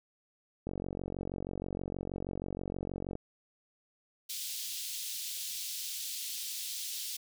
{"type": "click train", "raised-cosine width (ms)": 2, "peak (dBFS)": -24, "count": 116, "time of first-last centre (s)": [0.67, 3.154], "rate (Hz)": 46.3}
{"type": "high-pass noise", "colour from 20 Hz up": "pink", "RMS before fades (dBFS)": -39, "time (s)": [4.29, 7.17], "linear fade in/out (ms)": 10, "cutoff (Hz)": 3300, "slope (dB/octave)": 24}
{"effects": []}